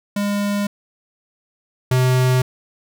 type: tone pair in turn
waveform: square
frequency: 203.5 / 127.85 Hz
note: G#3 / C3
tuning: -35 / -40 cents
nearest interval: minor sixth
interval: 805 cents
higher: first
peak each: -19 / -14 dBFS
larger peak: second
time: 0.16-0.67 / 1.91-2.42 s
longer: neither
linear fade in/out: 5 ms
effects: none